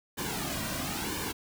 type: noise with flanger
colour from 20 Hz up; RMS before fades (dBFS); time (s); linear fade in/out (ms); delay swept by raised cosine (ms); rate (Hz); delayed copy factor
pink; -34; 0.17-1.33; 20; 1.5 to 2.36; 1; -0.7
effects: none